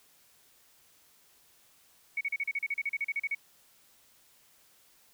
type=tone bursts; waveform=sine; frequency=2229 Hz; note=C#7; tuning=9 cents sharp; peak=-28 dBFS; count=16; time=2.17-3.349 s; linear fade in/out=5 ms; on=39 ms; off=37 ms; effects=white hiss -63 dBFS RMS until 5.13 s